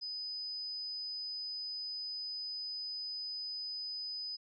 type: tone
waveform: sine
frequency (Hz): 5000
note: D#8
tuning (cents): +8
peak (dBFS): -38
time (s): 0.01-4.37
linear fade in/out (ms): 20
effects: none